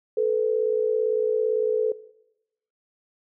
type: tone pair together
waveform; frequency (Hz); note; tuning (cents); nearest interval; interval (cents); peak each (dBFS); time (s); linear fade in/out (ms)
sine; 436.1 / 493.9; A4 / B4; -15 / 0; major second; 215; -21 / -24; 0.17-1.92; 5
effects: noise-tail reverb RT60 0.9 s tail -19 dB re dry